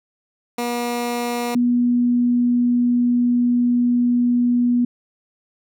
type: tone pair in turn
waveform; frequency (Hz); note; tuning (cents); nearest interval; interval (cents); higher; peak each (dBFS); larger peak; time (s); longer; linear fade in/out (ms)
15% pulse / sine; 240 / 242.9; B3 / B3; -49 / -29; unison; 20; second; -15 / -14; second; 0.58-1.55 / 1.55-4.85; second; 5
effects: none